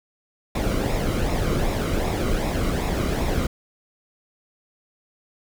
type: noise with flanger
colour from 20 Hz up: brown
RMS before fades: -23 dBFS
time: 0.55-3.47 s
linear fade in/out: 5 ms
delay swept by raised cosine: 0.65 to 1.18 ms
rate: 2.6 Hz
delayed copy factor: -0.55
effects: none